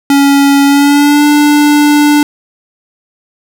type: tone with pitch glide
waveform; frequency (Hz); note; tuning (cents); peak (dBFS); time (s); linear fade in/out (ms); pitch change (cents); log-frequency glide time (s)
square; 280 to 294.3; C#4 to D4; +18 to +4; -5; 0.1-2.23; 2; +86; 0.65-1.25
effects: 7-bit